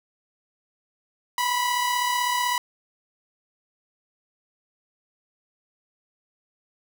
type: tone pair together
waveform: sawtooth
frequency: 978.1 / 1014 Hz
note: B5 / B5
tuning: -17 / +45 cents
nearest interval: minor second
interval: 62 cents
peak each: -19 / -26 dBFS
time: 1.38-2.58 s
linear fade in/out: 2 ms
effects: none